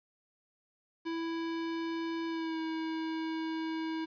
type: tone with pitch glide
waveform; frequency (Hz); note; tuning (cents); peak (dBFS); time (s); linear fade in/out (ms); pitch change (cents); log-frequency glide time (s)
square; 330.3 to 321.5; E4 to E4; +4 to -43; -34; 1.05-4.06; 20; -47; 2.27-2.6
effects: resampled to 11025 Hz + 10-bit